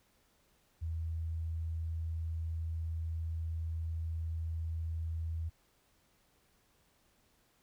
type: tone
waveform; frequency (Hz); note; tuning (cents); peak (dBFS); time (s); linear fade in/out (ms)
sine; 81.5; E2; -19; -34; 0.81-5.5; 20
effects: pink hiss -71 dBFS RMS until 7.62 s